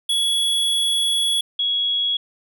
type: tone pair in turn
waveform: square / sine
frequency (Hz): 3370 / 3335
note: G#7 / G#7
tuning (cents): +25 / +7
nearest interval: unison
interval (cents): 18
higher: first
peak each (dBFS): -18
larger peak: neither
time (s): 0.09-1.41 / 1.59-2.17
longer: first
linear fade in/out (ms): 5
effects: none